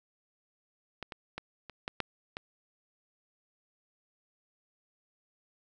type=clicks; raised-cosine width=0.3 ms; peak=-22 / -24 / -21 / -28 / -18 / -14 / -21 dBFS; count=7; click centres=1.027 / 1.122 / 1.38 / 1.697 / 1.879 / 2.003 / 2.369 s; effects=none